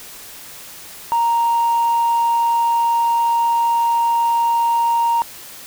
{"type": "tone", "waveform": "sine", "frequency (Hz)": 932.3, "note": "A#5", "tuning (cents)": 0, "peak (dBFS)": -12, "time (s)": [1.12, 5.22], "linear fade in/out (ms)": 0, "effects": ["tanh soft clip ceiling -11 dBFS", "white hiss -37 dBFS RMS until 5.66 s"]}